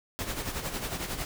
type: noise with tremolo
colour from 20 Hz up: pink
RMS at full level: -32 dBFS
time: 0.19-1.25 s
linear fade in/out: 0 ms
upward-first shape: sine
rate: 11 Hz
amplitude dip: 60%
effects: none